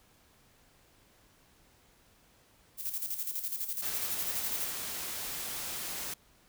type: noise with tremolo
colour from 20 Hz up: violet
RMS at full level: -34 dBFS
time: 2.77-4.72 s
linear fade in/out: 50 ms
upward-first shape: square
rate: 12 Hz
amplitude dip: 60%
type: noise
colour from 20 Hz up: white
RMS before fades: -38 dBFS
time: 3.82-6.14 s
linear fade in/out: 5 ms
effects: pink hiss -64 dBFS RMS until 6.48 s